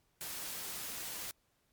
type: noise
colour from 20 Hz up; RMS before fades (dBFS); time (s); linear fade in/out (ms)
white; -42; 0.21-1.31; 0
effects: pink hiss -75 dBFS RMS until 1.72 s + MP3 96 kbps